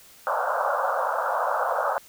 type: band-pass noise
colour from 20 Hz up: pink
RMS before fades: -25 dBFS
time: 0.27-1.98 s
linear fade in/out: 0 ms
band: 510 to 1500 Hz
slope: 96 dB/octave
effects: white hiss -51 dBFS RMS until 2.08 s